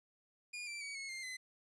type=tone with pitch steps; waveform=sawtooth; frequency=2432 / 2346 / 2264 / 2184 / 2107 / 2033 Hz; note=D#7 / D7 / C#7 / C#7 / C7 / B6; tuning=-40 / -2 / +36 / -26 / +12 / +50 cents; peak=-39 dBFS; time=0.53-1.37 s; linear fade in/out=10 ms; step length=140 ms; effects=resampled to 22050 Hz + 13-bit